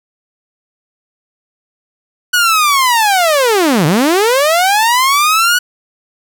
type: linear two-way sweep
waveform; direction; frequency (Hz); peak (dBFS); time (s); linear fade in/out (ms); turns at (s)
sawtooth; down then up; 1480 to 140 to 1480; -5; 2.33-5.59; 10; 3.86
effects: none